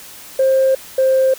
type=tone pair in turn; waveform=sine; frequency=530 / 526.6 Hz; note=C5 / C5; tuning=+22 / +11 cents; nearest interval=unison; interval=11 cents; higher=first; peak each=-9 dBFS; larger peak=neither; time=0.39-0.75 / 0.98-1.34 s; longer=neither; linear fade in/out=5 ms; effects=tanh soft clip ceiling -7 dBFS + white hiss -37 dBFS RMS until 1.38 s